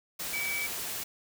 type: tone in noise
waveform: sine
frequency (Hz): 2292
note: D7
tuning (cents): -43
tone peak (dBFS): -31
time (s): 0.33-0.67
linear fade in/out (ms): 10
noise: white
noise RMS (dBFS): -36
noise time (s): 0.19-1.04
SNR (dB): +2
effects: none